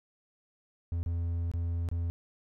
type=tone with dropouts; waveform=triangle; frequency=85 Hz; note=F2; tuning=46 cents flat; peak=-27 dBFS; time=0.92-2.1 s; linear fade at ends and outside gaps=0 ms; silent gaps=1.03-1.061 / 1.515-1.537 / 1.888-1.914 s; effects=none